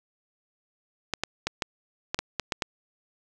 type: clicks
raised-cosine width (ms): 0.2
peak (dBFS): -9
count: 9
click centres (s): 1.137 / 1.236 / 1.47 / 1.622 / 2.145 / 2.19 / 2.397 / 2.522 / 2.622
effects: none